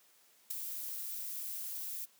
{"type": "noise with ADSR envelope", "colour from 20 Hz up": "violet", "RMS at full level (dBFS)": -34, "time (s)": [0.5, 2.06], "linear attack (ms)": 10, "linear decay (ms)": 8, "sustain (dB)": -7, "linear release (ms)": 20, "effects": ["white hiss -66 dBFS RMS until 2.19 s", "high-pass 200 Hz 12 dB/octave"]}